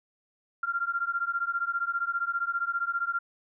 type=beating tone pair; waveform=sine; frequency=1379 / 1394 Hz; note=F6 / F6; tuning=-22 / -4 cents; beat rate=15 Hz; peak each=-30 dBFS; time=0.63-3.19 s; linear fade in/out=5 ms; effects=none